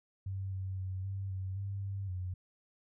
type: tone with pitch steps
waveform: sine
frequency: 96.3 / 94.9 / 93.9 / 97.3 / 94.6 / 98.8 / 98.2 / 91.4 Hz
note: G2 / F#2 / F#2 / G2 / F#2 / G2 / G2 / F#2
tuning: -30 / +44 / +26 / -12 / +39 / +14 / +4 / -21 cents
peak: -35 dBFS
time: 0.26-2.34 s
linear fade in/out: 5 ms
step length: 260 ms
effects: none